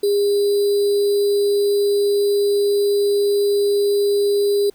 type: tone with sample-and-hold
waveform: sine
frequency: 405.9 Hz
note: G#4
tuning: 40 cents flat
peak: -14 dBFS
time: 0.03-4.7 s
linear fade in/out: 5 ms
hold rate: 4410 Hz
effects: pink hiss -56 dBFS RMS until 4.74 s